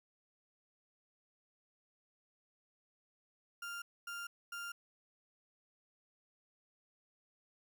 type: tone bursts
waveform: 35% pulse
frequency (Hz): 1396.9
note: F6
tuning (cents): 0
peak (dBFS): -40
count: 3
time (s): 3.62-4.72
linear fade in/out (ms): 5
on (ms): 200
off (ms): 250
effects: none